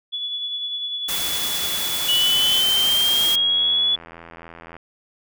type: tone with tremolo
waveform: sine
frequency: 3421 Hz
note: A7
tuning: 49 cents flat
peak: -23 dBFS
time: 0.12-2.62 s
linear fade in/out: 20 ms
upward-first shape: sine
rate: 10 Hz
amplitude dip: 35%
type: noise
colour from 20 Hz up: white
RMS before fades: -26 dBFS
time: 1.08-3.36 s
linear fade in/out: 10 ms
type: linear sweep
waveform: sine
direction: up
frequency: 2937 to 3429 Hz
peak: -16 dBFS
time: 2.08-3.96 s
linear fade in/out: 10 ms
type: click train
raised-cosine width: 0.5 ms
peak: -24 dBFS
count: 203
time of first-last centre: 2.35-4.766 s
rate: 83.6 Hz
effects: none